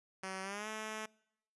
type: tone with pitch glide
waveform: 5% pulse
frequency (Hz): 190 to 217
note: F#3 to A3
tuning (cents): +46 to -24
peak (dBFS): -29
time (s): 0.23-1.06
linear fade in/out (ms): 5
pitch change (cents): +230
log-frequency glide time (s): 0.42-0.68
effects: noise-tail reverb RT60 0.8 s tail -25 dB re dry + resampled to 24000 Hz